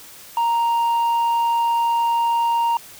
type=tone with tanh clipping; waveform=triangle; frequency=932.3 Hz; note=A#5; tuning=in tune; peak=-17 dBFS; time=0.37-2.77 s; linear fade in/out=2 ms; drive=8 dB; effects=white hiss -42 dBFS RMS until 2.99 s